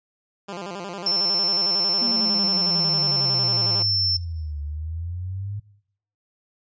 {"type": "tone with vibrato", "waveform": "10% pulse", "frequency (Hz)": 186.3, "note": "F#3", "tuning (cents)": 12, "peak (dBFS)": -23, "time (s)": [0.48, 3.83], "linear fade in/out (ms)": 10, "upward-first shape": "square", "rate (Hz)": 11, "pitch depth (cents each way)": 120}
{"type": "tone", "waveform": "sine", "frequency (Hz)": 5360, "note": "E8", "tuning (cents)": 28, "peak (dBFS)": -18, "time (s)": [1.06, 4.17], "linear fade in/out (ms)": 5}
{"type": "exponential two-way sweep", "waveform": "sine", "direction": "down then up", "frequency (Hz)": [240, 72.2, 104.2], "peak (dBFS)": -27, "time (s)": [2.01, 5.6], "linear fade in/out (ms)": 10, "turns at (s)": 4.61}
{"effects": ["noise-tail reverb RT60 0.7 s tail -21 dB re dry", "resampled to 16000 Hz"]}